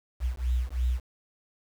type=beating tone pair; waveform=sine; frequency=60.4 / 63.4 Hz; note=B1 / B1; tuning=-38 / +46 cents; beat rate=3 Hz; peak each=-28 dBFS; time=0.2-1.01 s; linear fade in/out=50 ms; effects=8-bit